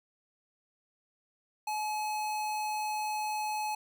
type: tone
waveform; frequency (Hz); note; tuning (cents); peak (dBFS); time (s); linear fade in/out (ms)
square; 852; G#5; +44; -32; 1.67-3.75; 5
effects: none